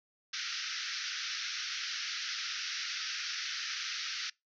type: band-pass noise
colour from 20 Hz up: white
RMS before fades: -38 dBFS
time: 0.33-4.3 s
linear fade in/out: 5 ms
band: 1300 to 6000 Hz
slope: 96 dB/octave
effects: noise-tail reverb RT60 0.2 s tail -24 dB re dry